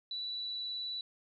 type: tone with vibrato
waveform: sine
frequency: 3951 Hz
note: B7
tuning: in tune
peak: -36 dBFS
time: 0.11-1.01 s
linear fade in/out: 2 ms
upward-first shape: triangle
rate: 19 Hz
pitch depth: 12 cents each way
effects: none